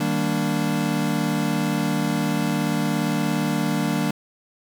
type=chord; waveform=square; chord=Eb major seventh; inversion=none; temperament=equal; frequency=155.56 / 196 / 233.1 / 293.7 Hz; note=Eb3 / G3 / Bb3 / D4; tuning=0 / 0 / 0 / 0 cents; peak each=-27 dBFS; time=0-4.11 s; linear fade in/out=5 ms; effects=none